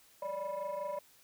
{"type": "tone cluster", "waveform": "sine", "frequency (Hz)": [570, 595, 983], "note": ["C#5", "D5", "B5"], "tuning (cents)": [48, 22, -8], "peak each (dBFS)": [-39, -37, -39], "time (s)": [0.22, 0.99], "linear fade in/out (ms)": 5, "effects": ["tanh soft clip ceiling -31 dBFS", "white hiss -63 dBFS RMS until 1.23 s"]}